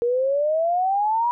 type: exponential sweep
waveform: sine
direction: up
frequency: 468.2 to 976 Hz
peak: -18 dBFS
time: 0.02-1.31 s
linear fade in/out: 0 ms
effects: none